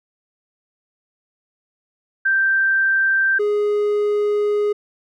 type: tone pair in turn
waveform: sine / triangle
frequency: 1568 / 415.3 Hz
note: G6 / G#4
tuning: 0 / 0 cents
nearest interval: octave + major seventh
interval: 2300 cents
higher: first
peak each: -14 dBFS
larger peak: neither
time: 2.25-3.39 / 3.39-4.73 s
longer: second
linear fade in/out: 10 ms
effects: none